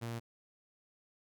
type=tone; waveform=sawtooth; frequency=116.54 Hz; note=A#2; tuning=in tune; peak=-34 dBFS; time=0.01-0.2 s; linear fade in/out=20 ms; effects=none